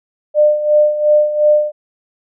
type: tone with tremolo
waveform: sine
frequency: 600 Hz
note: D5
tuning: 37 cents sharp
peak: -6 dBFS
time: 0.34-1.72 s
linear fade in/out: 50 ms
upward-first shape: sine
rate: 2.8 Hz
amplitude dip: 70%
effects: none